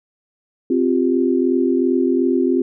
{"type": "chord", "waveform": "sine", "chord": "C suspended fourth", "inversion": "none", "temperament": "equal", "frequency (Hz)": [261.6, 349.2, 392], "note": ["C4", "F4", "G4"], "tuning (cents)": [0, 0, 0], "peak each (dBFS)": [-17, -18, -21], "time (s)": [0.7, 2.62], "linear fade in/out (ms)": 5, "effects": []}